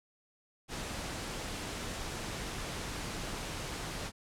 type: noise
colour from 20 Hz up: pink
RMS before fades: -39 dBFS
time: 0.68-4.12 s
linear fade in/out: 50 ms
effects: low-pass 9000 Hz 12 dB/octave